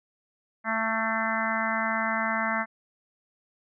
harmonic tone with a mistuned harmonic, 222.8 Hz, A3, 22 cents sharp, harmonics 1 / 3 / 4 / 5 / 6 / 7 / 8 / 9, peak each -33 / -33 / -33 / -33 / -33 / -33 / -33 / -33 dBFS, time 0.64-2.66 s, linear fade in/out 50 ms, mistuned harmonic 9, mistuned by +30 cents, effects none

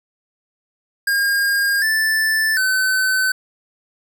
square tone with pitch steps, 1617 / 1760 / 1522 Hz, G#6 / A6 / F#6, -47 / 0 / +48 cents, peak -16 dBFS, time 1.07-3.32 s, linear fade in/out 5 ms, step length 750 ms, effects none

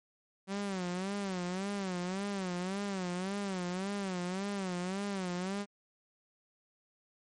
sawtooth tone with vibrato, 189.4 Hz, F#3, 41 cents sharp, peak -30 dBFS, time 0.47-5.66 s, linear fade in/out 50 ms, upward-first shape sine, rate 1.8 Hz, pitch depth 120 cents each way, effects low-pass 11000 Hz 12 dB/octave + MP3 48 kbps

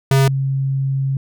square / sine tone pair in turn, 135.5 / 135.5 Hz, C#3 / C#3, -39 / -39 cents, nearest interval unison, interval 0 cents, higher neither, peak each -11 / -16 dBFS, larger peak first, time 0.11-0.28 / 0.28-1.17 s, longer second, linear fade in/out 2 ms, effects none

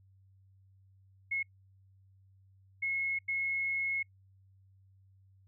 sine tone bursts at uneven times, 2174 Hz, C#7, 34 cents flat, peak -30 dBFS, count 3, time 1.31-1.43 / 2.82-3.19 / 3.28-4.03 s, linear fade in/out 10 ms, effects noise-tail reverb RT60 0.1 s tail -26 dB re dry + added 96 Hz sine -60 dBFS peak until 5.47 s

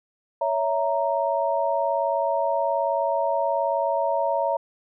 sine chord, A# diminished, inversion first, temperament equal with one note detuned, 560.5 / 659.3 / 932.3 Hz, C#5 / E5 / A#5, +19 / 0 / 0 cents, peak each -25 dBFS, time 0.41-4.57 s, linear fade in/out 5 ms, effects none

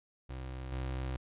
30% pulse tone with level steps, 64.8 Hz, C2, 16 cents flat, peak -37 / -32 dBFS, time 0.29-1.17 s, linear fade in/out 10 ms, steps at 0.72 s, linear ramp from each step 5 ms, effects resampled to 8000 Hz

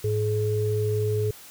sine tone pair together, 106.83 / 425.1 Hz, G#2 / G#4, +49 / +40 cents, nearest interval 2 octaves, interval 2391 cents, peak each -24 / -25 dBFS, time 0.04-1.31 s, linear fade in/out 5 ms, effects white hiss -46 dBFS RMS until 1.5 s

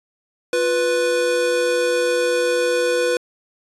square tone pair together, 351.7 / 493.9 Hz, F4 / B4, +12 / 0 cents, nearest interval tritone, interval 588 cents, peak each -25 / -18 dBFS, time 0.53-3.17 s, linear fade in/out 2 ms, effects resampled to 24000 Hz

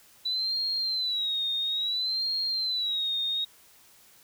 sine tone with vibrato, 3951 Hz, B7, in tune, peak -26 dBFS, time 0.25-3.45 s, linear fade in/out 10 ms, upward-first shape sine, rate 0.59 Hz, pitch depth 120 cents each way, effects white hiss -57 dBFS RMS until 4.23 s

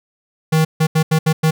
square tone bursts at uneven times, 158.2 Hz, D#3, 29 cents sharp, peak -12 dBFS, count 6, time 0.52-0.65 / 0.8-0.87 / 0.95-1.03 / 1.11-1.19 / 1.26-1.33 / 1.43-1.51 s, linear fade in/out 10 ms, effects none

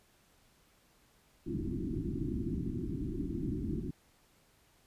white low-pass noise, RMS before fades -36 dBFS, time 1.46-3.91 s, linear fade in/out 10 ms, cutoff 360 Hz, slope 96 dB/octave, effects pink hiss -67 dBFS RMS until 4.86 s + resampled to 32000 Hz

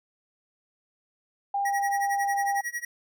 sine tone, 800 Hz, G5, 35 cents sharp, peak -24 dBFS, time 1.54-2.61 s, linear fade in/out 5 ms
square tone with tremolo, 1911 Hz, A#6, 43 cents sharp, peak -28 dBFS, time 1.65-2.85 s, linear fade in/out 5 ms, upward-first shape sine, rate 11 Hz, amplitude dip 95%
effects none

